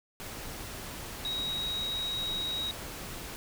sine tone in noise, 3811 Hz, A#7, 38 cents sharp, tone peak -31 dBFS, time 1.25-2.71 s, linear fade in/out 0 ms, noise pink, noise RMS -41 dBFS, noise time 0.2-3.36 s, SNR +7 dB, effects none

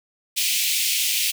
pink high-pass noise, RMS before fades -22 dBFS, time 0.36-1.32 s, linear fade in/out 20 ms, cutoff 2300 Hz, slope 48 dB/octave, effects none

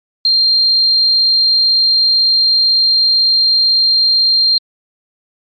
sine tone, 4186 Hz, C8, in tune, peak -8 dBFS, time 0.25-4.58 s, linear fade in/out 2 ms, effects MP3 32 kbps

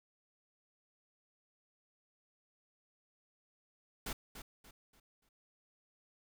pink noise with echo, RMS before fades -40 dBFS, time 4.06-4.13 s, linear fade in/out 5 ms, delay 290 ms, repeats 4, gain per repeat -9 dB, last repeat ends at 5.29 s, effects none

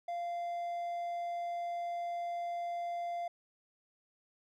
triangle tone, 693 Hz, F5, 14 cents flat, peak -33 dBFS, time 0.08-3.28 s, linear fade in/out 5 ms, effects none

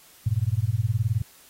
sine tone with tremolo, 110 Hz, A2, in tune, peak -17 dBFS, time 0.26-1.22 s, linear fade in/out 5 ms, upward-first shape sine, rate 19 Hz, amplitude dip 100%, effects white hiss -53 dBFS RMS until 1.49 s + AAC 48 kbps

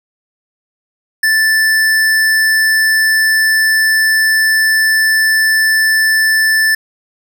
sine tone with hard clipping, 1760 Hz, A6, in tune, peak -10 dBFS, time 1.23-6.75 s, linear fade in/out 5 ms, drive 18 dB, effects none

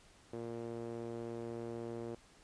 sawtooth tone with band-pass filter, 116.54 Hz, A#2, in tune, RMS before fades -43 dBFS, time 0.33-2.15 s, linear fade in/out 5 ms, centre 410 Hz, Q 2, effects pink hiss -63 dBFS RMS until 2.43 s + resampled to 22050 Hz

